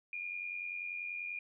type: tone with amplitude modulation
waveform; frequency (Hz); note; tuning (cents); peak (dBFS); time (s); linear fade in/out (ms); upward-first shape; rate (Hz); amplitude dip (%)
sine; 2424; D#7; -46; -35; 0.13-1.39; 2; sine; 90.3; 60
effects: none